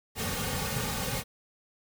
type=noise with comb filter; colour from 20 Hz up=pink; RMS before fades=-32 dBFS; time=0.15-1.24 s; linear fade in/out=50 ms; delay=3 ms; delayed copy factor=-0.9; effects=none